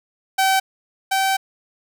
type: tone pair in turn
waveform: sawtooth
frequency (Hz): 768 / 771.7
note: G5 / G5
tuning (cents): -36 / -27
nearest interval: unison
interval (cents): 9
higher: second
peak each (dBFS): -11 / -13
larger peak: first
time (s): 0.38-0.6 / 1.11-1.37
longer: second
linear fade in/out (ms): 10
effects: none